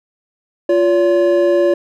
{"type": "tone pair together", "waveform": "triangle", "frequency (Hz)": [349.2, 569.1], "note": ["F4", "C#5"], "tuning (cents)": [0, 45], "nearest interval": "minor sixth", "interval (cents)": 845, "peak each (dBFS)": -11, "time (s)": [0.69, 1.74], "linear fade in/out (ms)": 5, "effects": []}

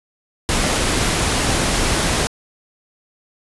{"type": "noise", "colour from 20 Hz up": "pink", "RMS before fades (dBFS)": -18, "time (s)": [0.49, 2.27], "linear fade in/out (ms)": 0, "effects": ["resampled to 24000 Hz"]}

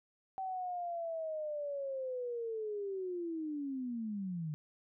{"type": "linear sweep", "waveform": "sine", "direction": "down", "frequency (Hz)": [768, 147.5], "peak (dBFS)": -36, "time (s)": [0.38, 4.54], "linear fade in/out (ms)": 0, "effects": []}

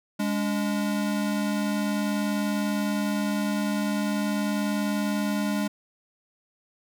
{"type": "tone pair together", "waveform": "square", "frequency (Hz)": [206, 286.4], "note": ["G#3", "D4"], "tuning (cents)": [-14, -43], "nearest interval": "tritone", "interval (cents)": 571, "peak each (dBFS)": [-26, -31], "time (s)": [0.19, 5.68], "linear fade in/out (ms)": 10, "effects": []}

